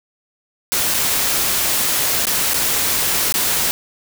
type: noise with dropouts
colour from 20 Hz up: white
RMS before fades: -18 dBFS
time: 0.72-3.71 s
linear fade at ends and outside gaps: 0 ms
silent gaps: 0.94-0.944 / 2.254-2.269 / 2.535-2.542 / 3.324-3.341 s
effects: none